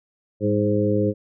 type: harmonic tone with a mistuned harmonic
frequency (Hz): 104.5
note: G#2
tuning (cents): +11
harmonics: 1 / 2 / 3 / 4 / 5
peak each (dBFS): -24 / -24 / -24 / -24 / -24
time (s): 0.4-1.14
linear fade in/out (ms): 50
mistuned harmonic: 2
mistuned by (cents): -46
effects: none